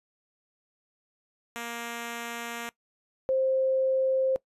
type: tone pair in turn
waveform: 5% pulse / sine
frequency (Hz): 234.6 / 526.7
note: A#3 / C5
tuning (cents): +11 / +11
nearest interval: octave + major second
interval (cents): 1400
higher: second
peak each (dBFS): -23 / -22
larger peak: second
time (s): 1.56-2.69 / 3.29-4.36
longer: first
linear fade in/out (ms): 0
effects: noise-tail reverb RT60 0.1 s tail -21 dB re dry + resampled to 32000 Hz